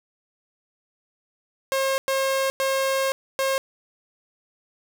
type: tone bursts at uneven times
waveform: sawtooth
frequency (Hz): 537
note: C5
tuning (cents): +45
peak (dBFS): -17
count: 4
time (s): 1.72-1.98 / 2.08-2.5 / 2.6-3.12 / 3.39-3.58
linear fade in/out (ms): 0
effects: none